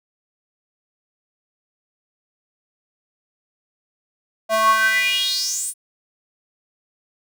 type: tone with high-pass filter sweep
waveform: square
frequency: 220 Hz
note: A3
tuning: in tune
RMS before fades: -19 dBFS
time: 4.49-5.74 s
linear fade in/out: 50 ms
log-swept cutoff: 720 to 9800 Hz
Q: 6.8
effects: none